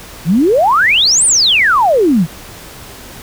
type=exponential two-way sweep; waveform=sine; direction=up then down; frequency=146.83 to 9350 to 146.83 Hz; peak=-7 dBFS; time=0.25-2.27 s; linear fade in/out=50 ms; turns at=1.25 s; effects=pink hiss -33 dBFS RMS until 3.22 s